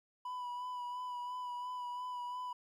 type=tone with vibrato; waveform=triangle; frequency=987.8 Hz; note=B5; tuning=in tune; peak=-37 dBFS; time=0.25-2.53 s; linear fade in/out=5 ms; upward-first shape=sine; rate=2.9 Hz; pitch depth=24 cents each way; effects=13-bit